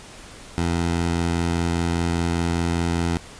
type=tone; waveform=15% pulse; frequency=85 Hz; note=F2; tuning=46 cents flat; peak=-14 dBFS; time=0.58-3.17 s; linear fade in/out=0 ms; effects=pink hiss -42 dBFS RMS until 3.39 s + resampled to 22050 Hz